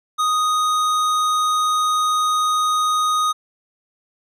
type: tone with hard clipping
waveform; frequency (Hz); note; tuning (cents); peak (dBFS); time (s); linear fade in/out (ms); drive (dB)
sine; 1244.5; D#6; 0; -18; 0.18-3.33; 20; 14
effects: none